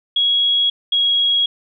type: tone pair in turn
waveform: sine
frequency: 3322 / 3308 Hz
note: G#7 / G#7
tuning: 0 / -8 cents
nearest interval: unison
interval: 8 cents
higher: first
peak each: -13 dBFS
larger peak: neither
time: 0.16-0.7 / 0.92-1.46 s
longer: neither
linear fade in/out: 5 ms
effects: none